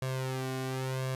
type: tone with flanger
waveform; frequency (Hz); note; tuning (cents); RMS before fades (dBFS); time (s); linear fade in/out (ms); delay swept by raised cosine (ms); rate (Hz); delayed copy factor
sawtooth; 130.81; C3; 0; -34; 0.02-1.15; 2; 1.8 to 2.73; 0.92; +0.8
effects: resampled to 32000 Hz + 11-bit